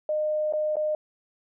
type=tone with dropouts; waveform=sine; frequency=611 Hz; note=D#5; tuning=32 cents flat; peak=-23 dBFS; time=0.09-0.95 s; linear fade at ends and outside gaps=2 ms; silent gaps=0.525-0.535 / 0.757-0.767 s; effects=none